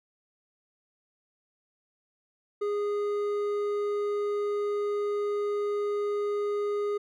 triangle tone with hard clipping, 411.8 Hz, G#4, 15 cents flat, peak -28 dBFS, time 2.61-6.98 s, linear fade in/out 10 ms, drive 10 dB, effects none

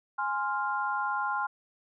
sine chord, F minor, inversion first, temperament equal, 830.6 / 1046.5 / 1396.9 Hz, Ab5 / C6 / F6, 0 / 0 / 0 cents, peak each -32 dBFS, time 0.18-1.47 s, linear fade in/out 10 ms, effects none

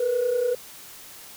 sine tone pair together, 463.3 / 493.9 Hz, A#4 / B4, -11 / 0 cents, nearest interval minor second, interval 111 cents, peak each -26 / -20 dBFS, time 0-0.55 s, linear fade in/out 5 ms, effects tanh soft clip ceiling -17 dBFS + white hiss -44 dBFS RMS until 1.36 s

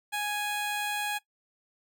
15% pulse tone, 830.6 Hz, G#5, in tune, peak -23 dBFS, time 0.12-1.19 s, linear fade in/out 20 ms, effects noise-tail reverb RT60 0.1 s tail -18 dB re dry

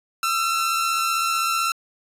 sawtooth tone pair together, 1273 / 1348.7 Hz, D#6 / E6, +39 / +39 cents, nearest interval minor second, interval 100 cents, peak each -26 / -17 dBFS, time 0.23-1.72 s, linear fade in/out 2 ms, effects resampled to 32000 Hz

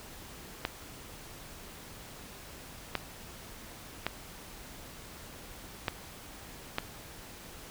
clicks, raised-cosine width 0.3 ms, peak -13 dBFS, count 5, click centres 0.651 / 2.953 / 4.066 / 5.882 / 6.784 s, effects pink hiss -48 dBFS RMS until 7.7 s

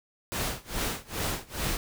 pink noise with tremolo, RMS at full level -29 dBFS, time 0.32-1.77 s, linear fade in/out 0 ms, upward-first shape sine, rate 2.4 Hz, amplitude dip 95%, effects none

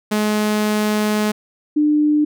sawtooth / sine tone pair in turn, 211.8 / 299.5 Hz, G#3 / D4, +34 / +34 cents, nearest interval tritone, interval 600 cents, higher second, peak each -12 dBFS, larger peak neither, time 0.11-1.32 / 1.76-2.25 s, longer first, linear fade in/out 10 ms, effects none

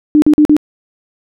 sine tone bursts, 300.4 Hz, D4, 39 cents sharp, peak -4 dBFS, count 4, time 0.15-0.566 s, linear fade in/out 0 ms, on 71 ms, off 44 ms, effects none

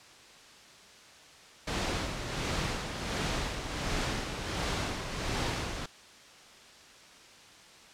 pink noise with tremolo, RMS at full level -31 dBFS, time 1.67-5.86 s, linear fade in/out 5 ms, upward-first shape sine, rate 1.4 Hz, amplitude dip 50%, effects white hiss -53 dBFS RMS until 7.93 s + low-pass 6000 Hz 12 dB/octave

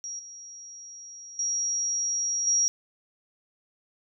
sine tone with level steps, 5670 Hz, F8, 25 cents sharp, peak -33 / -41 / -25 / -20 dBFS, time 0.04-2.68 s, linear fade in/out 0 ms, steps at 0.19 / 1.39 / 2.47 s, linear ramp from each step 2 ms, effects none

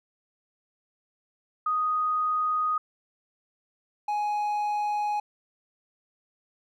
sine / triangle tone pair in turn, 1244.5 / 834.2 Hz, D#6 / G#5, 0 / +7 cents, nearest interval perfect fifth, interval 693 cents, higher first, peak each -23 dBFS, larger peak neither, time 1.66-2.78 / 4.08-5.2 s, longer neither, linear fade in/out 5 ms, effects none

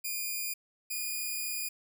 5% pulse tone pair in turn, 2430 / 2448 Hz, D#7 / D#7, -42 / -29 cents, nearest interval unison, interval 13 cents, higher second, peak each -23 dBFS, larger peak neither, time 0.04-0.54 / 0.9-1.69 s, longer second, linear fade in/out 10 ms, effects none

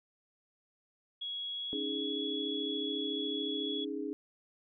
sine tone with pitch glide, 3333 to 3366 Hz, G#7 to G#7, +5 to +23 cents, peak -36 dBFS, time 1.21-3.85 s, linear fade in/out 10 ms, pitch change +18 cents, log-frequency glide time 1.5-2.12 s
sine chord, C# suspended second, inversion none, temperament equal, 277.2 / 311.1 / 415.3 Hz, C#4 / D#4 / G#4, 0 / 0 / 0 cents, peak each -39 dBFS, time 1.73-4.13 s, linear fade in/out 0 ms
effects none

